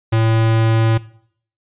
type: tone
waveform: square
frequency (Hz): 112.4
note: A2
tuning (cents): +37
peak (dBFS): -13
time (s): 0.12-0.98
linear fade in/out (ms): 10
effects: noise-tail reverb RT60 0.6 s tail -19 dB re dry + resampled to 8000 Hz